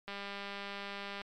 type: click train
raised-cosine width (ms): 0.3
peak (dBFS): -26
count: 228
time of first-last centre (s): 0.08-1.215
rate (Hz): 200
effects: MP3 96 kbps